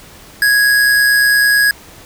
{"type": "tone with amplitude modulation", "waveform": "square", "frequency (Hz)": 1661.2, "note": "G#6", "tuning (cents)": 0, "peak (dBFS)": -8, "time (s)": [0.42, 1.71], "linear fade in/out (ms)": 2, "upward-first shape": "sine", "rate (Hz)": 129, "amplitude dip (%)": 30, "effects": ["pink hiss -39 dBFS RMS until 2.05 s"]}